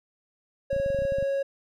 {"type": "tone", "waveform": "triangle", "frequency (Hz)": 551, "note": "C#5", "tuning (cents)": -11, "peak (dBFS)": -22, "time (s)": [0.7, 1.43], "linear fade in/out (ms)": 10}
{"type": "clicks", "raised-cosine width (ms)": 5, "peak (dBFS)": -24, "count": 12, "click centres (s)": [0.73, 0.764, 0.8, 0.862, 0.903, 0.947, 0.989, 1.021, 1.052, 1.122, 1.185, 1.226]}
{"effects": []}